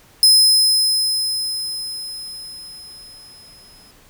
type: tone with exponential decay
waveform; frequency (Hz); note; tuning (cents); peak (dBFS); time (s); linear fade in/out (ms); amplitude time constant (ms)
sawtooth; 5100; D#8; +42; -5; 0.23-3.91; 1; 800
effects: pink hiss -50 dBFS RMS until 4.09 s